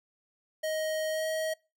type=tone with pitch glide; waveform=square; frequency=627 to 633.9 Hz; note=D#5 to D#5; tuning=+13 to +32 cents; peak=-30 dBFS; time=0.63-1.54 s; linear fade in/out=10 ms; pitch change=+19 cents; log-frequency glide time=1.1-1.26 s; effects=noise-tail reverb RT60 0.3 s tail -25 dB re dry